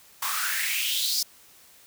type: noise with high-pass filter sweep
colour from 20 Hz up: white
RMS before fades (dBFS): -27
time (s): 0.22-1.23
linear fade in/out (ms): 5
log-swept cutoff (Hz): 1000 to 5200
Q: 5.5
effects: white hiss -54 dBFS RMS until 1.86 s